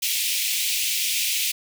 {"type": "high-pass noise", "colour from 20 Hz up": "pink", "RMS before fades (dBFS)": -24, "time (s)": [0.02, 1.52], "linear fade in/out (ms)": 10, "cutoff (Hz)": 2300, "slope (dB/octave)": 48, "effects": []}